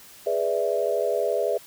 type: chord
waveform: sine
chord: E dominant seventh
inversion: first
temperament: equal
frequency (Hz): 415.3 / 493.9 / 587.3 / 659.3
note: G#4 / B4 / D5 / E5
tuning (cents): 0 / 0 / 0 / 0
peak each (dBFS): -27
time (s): 0.26-1.58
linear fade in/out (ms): 10
effects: white hiss -48 dBFS RMS until 1.66 s